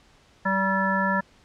harmonic tone, 192.8 Hz, G3, 28 cents flat, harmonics 1 / 3 / 5 / 7 / 9, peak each -26 / -30 / -26 / -30 / -26 dBFS, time 0.45-1.21 s, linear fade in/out 10 ms, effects pink hiss -57 dBFS RMS until 1.44 s + low-pass 6000 Hz 12 dB/octave

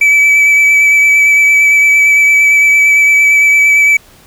triangle tone with vibrato, 2300 Hz, D7, 37 cents flat, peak -3 dBFS, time 0.01-3.97 s, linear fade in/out 5 ms, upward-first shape sine, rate 8.8 Hz, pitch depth 16 cents each way, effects pink hiss -42 dBFS RMS until 4.26 s

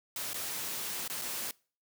white noise with dropouts, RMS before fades -37 dBFS, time 0.16-1.51 s, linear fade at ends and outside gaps 1 ms, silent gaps 0.333-0.343 / 1.078-1.099 / 1.215-1.219 s, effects noise-tail reverb RT60 0.4 s tail -24 dB re dry + high-pass 100 Hz 12 dB/octave

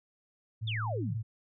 sine tone with vibrato, 110 Hz, A2, in tune, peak -32 dBFS, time 0.61-1.23 s, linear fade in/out 20 ms, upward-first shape sine, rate 8.3 Hz, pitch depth 17 cents each way
sine exponential sweep, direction down, 3729 to 100 Hz, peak -34 dBFS, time 0.67-1.18 s, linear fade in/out 10 ms
effects none

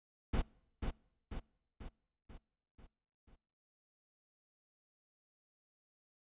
brown noise with echo, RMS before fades -32 dBFS, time 0.33-0.42 s, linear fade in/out 10 ms, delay 490 ms, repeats 6, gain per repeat -5 dB, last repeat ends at 3.36 s, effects noise-tail reverb RT60 0.9 s tail -26 dB re dry + resampled to 8000 Hz

